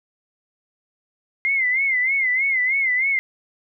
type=tone with vibrato; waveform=sine; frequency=2093 Hz; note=C7; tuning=in tune; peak=-17 dBFS; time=1.45-3.19 s; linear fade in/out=0 ms; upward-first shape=sine; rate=3.2 Hz; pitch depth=100 cents each way; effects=none